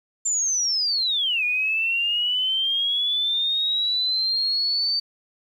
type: linear two-way sweep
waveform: sine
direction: down then up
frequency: 7270 to 2434 to 4600 Hz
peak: -20 dBFS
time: 0.25-5 s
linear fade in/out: 10 ms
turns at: 1.44 s
effects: 9-bit